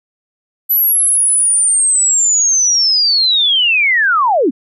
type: linear sweep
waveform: sine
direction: down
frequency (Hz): 12000 to 216.1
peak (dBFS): -9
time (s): 0.69-4.51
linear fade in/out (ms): 20
effects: none